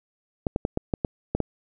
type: clicks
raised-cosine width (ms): 2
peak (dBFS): -10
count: 8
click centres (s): 0.468 / 0.561 / 0.651 / 0.774 / 0.938 / 1.048 / 1.35 / 1.403
effects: none